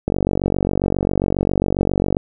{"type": "click train", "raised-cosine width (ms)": 2, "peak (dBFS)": -4, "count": 100, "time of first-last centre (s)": [0.08, 2.169], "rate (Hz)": 47.4, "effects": []}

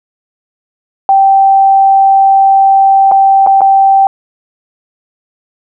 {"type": "tone with dropouts", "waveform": "sine", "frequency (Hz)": 780, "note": "G5", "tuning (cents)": -9, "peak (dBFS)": -3, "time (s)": [1.09, 4.07], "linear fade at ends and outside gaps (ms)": 1, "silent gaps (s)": [[3.114, 3.119], [3.464, 3.471], [3.608, 3.616]], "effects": []}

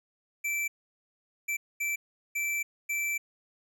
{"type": "tone bursts at uneven times", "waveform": "square", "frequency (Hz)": 2332, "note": "D7", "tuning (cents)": -13, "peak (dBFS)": -29, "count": 5, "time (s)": [[0.44, 0.68], [1.48, 1.57], [1.8, 1.96], [2.35, 2.63], [2.89, 3.18]], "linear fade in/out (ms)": 10, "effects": []}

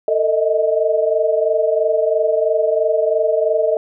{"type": "tone cluster", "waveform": "sine", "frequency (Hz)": [448.8, 615, 638], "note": ["A4", "D#5", "D#5"], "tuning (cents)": [34, -20, 43], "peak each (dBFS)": -18, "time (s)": [0.08, 3.77], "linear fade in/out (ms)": 2, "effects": []}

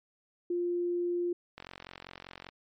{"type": "tone", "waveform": "sine", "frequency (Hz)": 350, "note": "F4", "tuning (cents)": 4, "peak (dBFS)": -28, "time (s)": [0.5, 1.33], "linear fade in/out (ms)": 5}
{"type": "click train", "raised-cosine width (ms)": 0.3, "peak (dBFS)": -27, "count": 42, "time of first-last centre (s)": [1.58, 2.489], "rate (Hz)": 45.1}
{"effects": ["MP3 48 kbps"]}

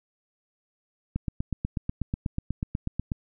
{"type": "click train", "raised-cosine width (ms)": 5, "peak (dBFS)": -15, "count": 17, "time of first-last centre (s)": [1.16, 3.118], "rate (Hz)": 8.17, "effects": []}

